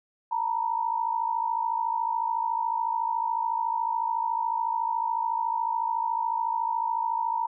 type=tone pair together; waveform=sine; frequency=906.1 / 960 Hz; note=A#5 / B5; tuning=-49 / -49 cents; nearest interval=minor second; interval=100 cents; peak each=-27 / -28 dBFS; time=0.31-7.47 s; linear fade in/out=10 ms; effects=none